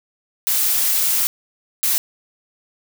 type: noise bursts at uneven times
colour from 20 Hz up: blue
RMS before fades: -18 dBFS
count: 2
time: 0.47-1.27 / 1.83-1.98 s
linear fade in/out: 0 ms
effects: none